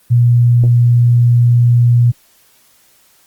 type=tone; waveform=sine; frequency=120.2 Hz; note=B2; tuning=46 cents flat; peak=-6 dBFS; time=0.1-2.12 s; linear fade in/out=20 ms; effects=white hiss -51 dBFS RMS until 3.26 s + Opus 32 kbps